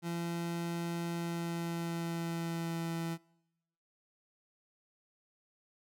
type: tone with pitch glide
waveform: 30% pulse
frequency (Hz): 170 to 166.31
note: F3 to E3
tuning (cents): -46 to +16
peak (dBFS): -32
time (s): 0.02-3.18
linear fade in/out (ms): 50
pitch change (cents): -38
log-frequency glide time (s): 1.12-2.91
effects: noise-tail reverb RT60 0.9 s tail -25 dB re dry